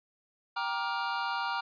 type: chord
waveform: square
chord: G minor seventh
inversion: none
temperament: just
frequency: 784 / 940.8 / 1176 / 1411.2 Hz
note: G5 / Bb5 / D6 / F6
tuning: 0 / +16 / +2 / +18 cents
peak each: -38 / -35 / -39 / -36 dBFS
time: 0.56-1.61 s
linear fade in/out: 10 ms
effects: resampled to 11025 Hz